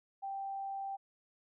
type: tone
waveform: sine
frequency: 784 Hz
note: G5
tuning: in tune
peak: -37 dBFS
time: 0.22-0.97 s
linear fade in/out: 20 ms
effects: none